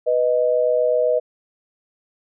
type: tone pair together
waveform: sine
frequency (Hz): 493.9 / 621.6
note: B4 / D#5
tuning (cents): 0 / -2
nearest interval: major third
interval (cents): 398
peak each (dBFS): -18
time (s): 0.06-1.2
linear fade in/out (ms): 20
effects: none